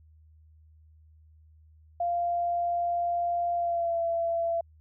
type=tone with pitch glide; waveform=sine; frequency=694 to 673.5 Hz; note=F5 to E5; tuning=-11 to +37 cents; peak=-25 dBFS; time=2-4.61 s; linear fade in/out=5 ms; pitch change=-52 cents; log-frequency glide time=3.55-3.99 s; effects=added 78 Hz sine -54 dBFS peak until 4.8 s